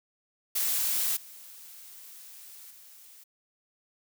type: noise with level steps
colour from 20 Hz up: blue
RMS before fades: -28 / -48 / -52 dBFS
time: 0.55-3.24 s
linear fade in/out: 10 ms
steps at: 1.16 / 2.7 s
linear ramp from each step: 10 ms
effects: none